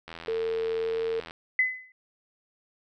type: click train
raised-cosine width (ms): 0.3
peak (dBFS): -24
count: 103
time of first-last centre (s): 0.08-1.309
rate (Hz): 83
type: tone with pitch glide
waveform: sine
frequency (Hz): 449.8 to 452.9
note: A4 to A#4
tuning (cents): +38 to -50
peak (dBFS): -26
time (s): 0.28-1.2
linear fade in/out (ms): 2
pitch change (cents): +12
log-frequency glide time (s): 0.77-1.02
type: tone with exponential decay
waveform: sine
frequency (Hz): 2022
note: B6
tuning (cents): +40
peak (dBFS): -17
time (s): 1.59-1.92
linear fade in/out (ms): 2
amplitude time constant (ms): 71
effects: none